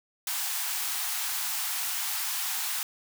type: high-pass noise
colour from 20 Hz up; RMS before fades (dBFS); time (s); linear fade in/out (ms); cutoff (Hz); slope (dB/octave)
white; -31; 0.27-2.83; 2; 720; 96
effects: none